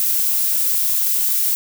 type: noise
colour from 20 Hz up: violet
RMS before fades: -18 dBFS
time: 0-1.55 s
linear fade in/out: 0 ms
effects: none